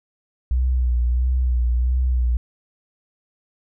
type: tone with vibrato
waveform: sine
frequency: 61.74 Hz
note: B1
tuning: in tune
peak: -16 dBFS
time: 0.51-2.37 s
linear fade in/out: 0 ms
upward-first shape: sine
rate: 1.5 Hz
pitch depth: 50 cents each way
effects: none